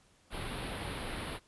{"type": "band-stop noise", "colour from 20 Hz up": "pink", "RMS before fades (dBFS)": -39, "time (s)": [0.3, 1.4], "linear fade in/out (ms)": 50, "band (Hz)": [4300, 9900], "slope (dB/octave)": 48, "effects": ["pink hiss -66 dBFS RMS until 1.47 s", "resampled to 24000 Hz"]}